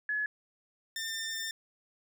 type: tone pair in turn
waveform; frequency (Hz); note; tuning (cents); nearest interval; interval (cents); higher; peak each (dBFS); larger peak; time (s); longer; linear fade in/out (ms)
sine / 15% pulse; 1700 / 1797.9; G#6 / A6; +40 / +37; minor second; 97; second; -29 / -28; second; 0.09-0.26 / 0.96-1.51; second; 2
effects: none